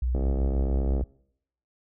sine tone with pitch glide, 61.74 to 61.1 Hz, B1 to B1, 0 to -18 cents, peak -23 dBFS, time 0.02-1.04 s, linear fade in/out 5 ms, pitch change -18 cents, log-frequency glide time 0.15-0.32 s
click train, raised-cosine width 2 ms, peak -18 dBFS, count 59, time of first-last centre 0.15-1.011 s, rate 67.4 Hz
effects noise-tail reverb RT60 0.7 s tail -23 dB re dry

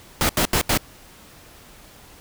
pink noise bursts, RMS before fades -19 dBFS, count 4, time 0.21-0.774 s, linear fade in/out 0 ms, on 81 ms, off 80 ms, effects pink hiss -47 dBFS RMS until 2.2 s

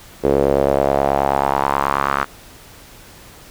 sawtooth tone with band-pass filter sweep, 69.3 Hz, C#2, in tune, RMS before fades -17 dBFS, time 0.23-2.25 s, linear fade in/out 20 ms, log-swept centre 440 to 1300 Hz, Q 3.2, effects pink hiss -42 dBFS RMS until 3.5 s

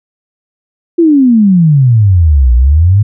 sine exponential two-way sweep, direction down then up, 349.2 to 58.27 to 108.1 Hz, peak -3 dBFS, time 0.98-3.03 s, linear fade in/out 10 ms, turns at 2.54 s, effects none

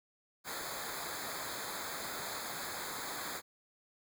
pink noise with comb filter, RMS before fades -41 dBFS, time 0.44-3.42 s, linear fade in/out 50 ms, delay 0.35 ms, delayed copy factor -1, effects none

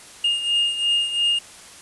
triangle beating tone pair, 2833 / 2835.9 Hz, F7 / F7, +24 / +26 cents, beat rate 2.9 Hz, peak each -18 / -24 dBFS, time 0.24-1.39 s, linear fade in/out 5 ms, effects white hiss -43 dBFS RMS until 1.81 s + resampled to 24000 Hz

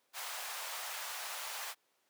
pink high-pass noise, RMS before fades -42 dBFS, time 0.13-1.75 s, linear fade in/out 50 ms, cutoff 690 Hz, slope 24 dB/octave, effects pink hiss -75 dBFS RMS until 2.09 s + high-pass 400 Hz 12 dB/octave

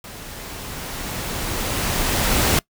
pink noise with level ramp, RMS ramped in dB -37 to -17 dBFS, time 0.04-2.59 s, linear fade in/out 2 ms, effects noise-tail reverb RT60 0.1 s tail -23 dB re dry

